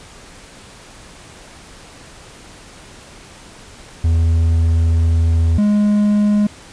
triangle tone pair in turn, 82.41 / 207.7 Hz, E2 / G#3, 0 / 0 cents, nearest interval octave + major third, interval 1600 cents, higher second, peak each -9 dBFS, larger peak neither, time 4.04-5.58 / 5.58-6.47 s, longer first, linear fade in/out 5 ms, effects pink hiss -40 dBFS RMS until 6.72 s + resampled to 22050 Hz

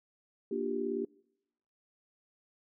sine chord, G minor seventh, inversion first, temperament just, 235.2 / 294 / 352.8 / 392 Hz, Bb3 / D4 / F4 / G4, +16 / +2 / +18 / 0 cents, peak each -38 / -38 / -38 / -34 dBFS, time 0.51-1.05 s, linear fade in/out 5 ms, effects noise-tail reverb RT60 0.8 s tail -24 dB re dry

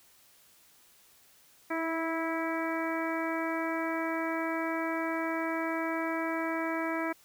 harmonic tone with a mistuned harmonic, 327.2 Hz, E4, 13 cents flat, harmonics 1 / 2 / 3 / 4 / 5 / 6 / 7, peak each -33 / -36 / -38 / -39 / -40 / -41 / -41 dBFS, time 1.7-7.13 s, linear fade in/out 10 ms, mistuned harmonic 1, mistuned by -16 cents, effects white hiss -61 dBFS RMS until 7.24 s

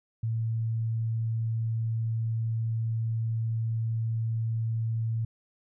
sine tone, 113.1 Hz, A2, 48 cents sharp, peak -26 dBFS, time 0.23-5.25 s, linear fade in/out 5 ms, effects none

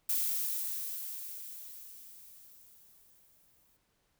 violet noise with exponential decay, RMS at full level -30 dBFS, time 0.09-3.77 s, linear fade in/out 5 ms, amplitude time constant 800 ms, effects pink hiss -75 dBFS RMS until 4.19 s

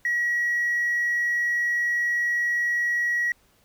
triangle tone with hard clipping, 1915 Hz, A#6, 46 cents sharp, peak -21 dBFS, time 0.05-3.32 s, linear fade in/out 2 ms, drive 2 dB, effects pink hiss -62 dBFS RMS until 3.64 s

